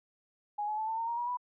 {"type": "tone with pitch steps", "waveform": "sine", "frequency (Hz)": [830.6, 851, 871.9, 893.3, 915.2, 937.7, 960.7, 984.3], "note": ["G#5", "G#5", "A5", "A5", "A#5", "A#5", "B5", "B5"], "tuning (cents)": [0, 42, -16, 26, -32, 10, -48, -6], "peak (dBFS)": -31, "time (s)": [0.58, 1.372], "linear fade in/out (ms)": 10, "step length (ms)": 99, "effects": []}